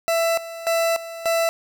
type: tone with tremolo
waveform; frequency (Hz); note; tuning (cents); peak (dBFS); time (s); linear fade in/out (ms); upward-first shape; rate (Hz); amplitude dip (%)
40% pulse; 665; E5; +15; -17; 0.08-1.49; 0; square; 1.7; 80
effects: none